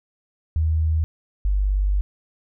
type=tone pair in turn; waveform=sine; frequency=79.3 / 49.09 Hz; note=D#2 / G1; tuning=+33 / +3 cents; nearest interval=minor sixth; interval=830 cents; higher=first; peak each=-17 dBFS; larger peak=neither; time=0.56-1.04 / 1.45-2.01 s; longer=second; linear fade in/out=0 ms; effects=none